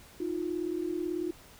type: tone pair together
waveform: sine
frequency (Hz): 315.9 / 354.1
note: D#4 / F4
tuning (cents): +26 / +24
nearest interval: major second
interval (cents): 198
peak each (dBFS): -34 / -32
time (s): 0.2-1.31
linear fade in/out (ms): 5
effects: pink hiss -54 dBFS RMS until 1.59 s

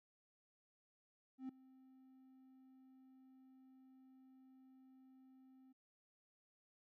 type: tone with ADSR envelope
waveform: triangle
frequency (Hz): 261.6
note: C4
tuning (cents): 0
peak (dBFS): -40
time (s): 1.38-5.73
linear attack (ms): 110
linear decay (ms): 5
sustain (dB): -21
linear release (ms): 13
effects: none

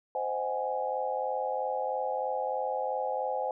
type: chord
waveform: sine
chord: Ab dominant seventh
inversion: first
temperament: just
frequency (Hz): 519.1 / 623 / 747.5 / 830.6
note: C5 / Eb5 / Gb5 / Ab5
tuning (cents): -14 / +2 / +17 / 0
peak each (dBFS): -33 / -37 / -36 / -33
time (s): 0.15-3.51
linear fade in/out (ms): 2
effects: none

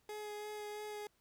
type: tone with vibrato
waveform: 30% pulse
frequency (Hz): 420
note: G#4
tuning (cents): +19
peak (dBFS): -40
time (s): 0.09-1.07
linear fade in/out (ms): 2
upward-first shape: sine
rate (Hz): 3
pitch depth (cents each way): 12
effects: pink hiss -75 dBFS RMS until 1.2 s

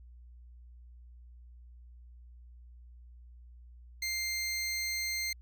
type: tone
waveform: 20% pulse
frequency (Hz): 2100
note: C7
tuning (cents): +6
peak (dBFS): -27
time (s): 4.02-5.33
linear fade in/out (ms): 5
effects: added 60 Hz sine -50 dBFS peak until 5.41 s

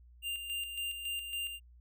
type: tone with tremolo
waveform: square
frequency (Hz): 2794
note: F7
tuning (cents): 0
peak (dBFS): -35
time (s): 0.22-1.6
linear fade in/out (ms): 50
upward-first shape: square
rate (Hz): 3.6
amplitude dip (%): 50
effects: added 60 Hz sine -55 dBFS peak until 1.8 s

